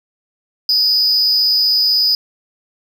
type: tone with amplitude modulation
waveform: triangle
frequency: 4978 Hz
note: D#8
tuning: in tune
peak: -7 dBFS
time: 0.69-2.15 s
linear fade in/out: 2 ms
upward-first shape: sine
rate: 295 Hz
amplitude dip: 65%
effects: none